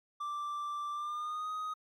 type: tone with pitch glide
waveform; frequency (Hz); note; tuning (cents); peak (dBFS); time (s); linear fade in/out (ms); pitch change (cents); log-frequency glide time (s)
triangle; 1174.7 to 1251.8; D6 to D#6; 0 to +10; -33; 0.2-1.74; 10; +110; 0.92-1.5
effects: MP3 96 kbps